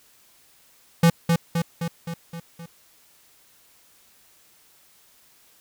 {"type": "tone with echo", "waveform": "square", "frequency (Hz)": 167.9, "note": "E3", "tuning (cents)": 32, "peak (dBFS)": -13, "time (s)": [1.03, 1.1], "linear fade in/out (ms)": 5, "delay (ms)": 260, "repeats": 6, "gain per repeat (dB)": -4, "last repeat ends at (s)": 2.66, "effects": ["white hiss -57 dBFS RMS until 5.6 s"]}